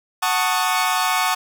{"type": "chord", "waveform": "sawtooth", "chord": "D# half-diminished seventh", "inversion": "first", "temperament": "equal with one note detuned", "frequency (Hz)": [740, 886.1, 1108.7, 1244.5], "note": ["F#5", "A5", "C#6", "D#6"], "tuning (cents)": [0, 12, 0, 0], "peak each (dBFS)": [-19, -20, -19, -21], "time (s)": [0.22, 1.35], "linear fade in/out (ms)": 10, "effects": []}